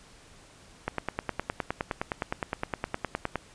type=click train; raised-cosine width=0.5 ms; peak=-13 dBFS; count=25; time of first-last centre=0.88-3.357 s; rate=9.69 Hz; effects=pink hiss -54 dBFS RMS until 3.54 s + resampled to 22050 Hz